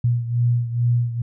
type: beating tone pair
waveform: sine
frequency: 119.3 / 121.6 Hz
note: A#2 / B2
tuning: +41 / -26 cents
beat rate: 2.3 Hz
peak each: -18 / -23 dBFS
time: 0.04-1.22 s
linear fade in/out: 5 ms
effects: none